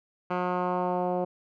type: tone with low-pass filter sweep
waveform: 10% pulse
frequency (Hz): 180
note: F#3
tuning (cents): -47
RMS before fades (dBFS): -28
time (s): 0.3-1.25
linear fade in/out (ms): 10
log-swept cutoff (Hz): 1700 to 610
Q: 1.7
effects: none